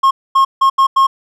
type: tone bursts at uneven times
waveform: triangle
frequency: 1078 Hz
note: C#6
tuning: 49 cents flat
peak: -5 dBFS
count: 5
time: 0.03-0.11 / 0.35-0.45 / 0.61-0.7 / 0.78-0.87 / 0.96-1.07 s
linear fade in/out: 10 ms
effects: none